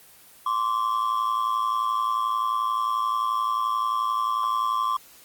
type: ring-modulated tone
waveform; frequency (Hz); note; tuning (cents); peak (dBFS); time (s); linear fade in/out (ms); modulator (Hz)
triangle; 1100; C#6; -14; -17; 0.46-4.97; 5; 55.7
effects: white hiss -51 dBFS RMS until 5.24 s + Opus 24 kbps